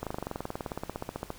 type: slowing click train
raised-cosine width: 1 ms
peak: -19 dBFS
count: 25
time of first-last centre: 0.03-1.304 s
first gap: 37 ms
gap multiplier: 1.03
effects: pink hiss -51 dBFS RMS until 1.38 s